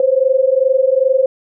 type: tone pair together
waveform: sine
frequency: 514.5 / 537 Hz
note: C5 / C5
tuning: -29 / +45 cents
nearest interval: minor second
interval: 74 cents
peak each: -13 dBFS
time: 0-1.26 s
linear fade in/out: 2 ms
effects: none